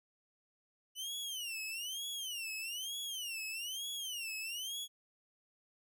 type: tone with vibrato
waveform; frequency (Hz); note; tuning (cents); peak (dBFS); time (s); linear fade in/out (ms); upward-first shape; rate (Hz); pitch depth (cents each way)
sawtooth; 2945; F#7; -9; -36; 0.95-4.88; 50; sine; 1.1; 230
effects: none